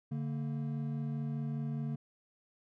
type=tone pair together; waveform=triangle; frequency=144.35 / 229.3 Hz; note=D3 / A#3; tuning=-30 / -28 cents; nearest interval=minor sixth; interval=802 cents; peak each=-33 / -37 dBFS; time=0.11-1.96 s; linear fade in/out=10 ms; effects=none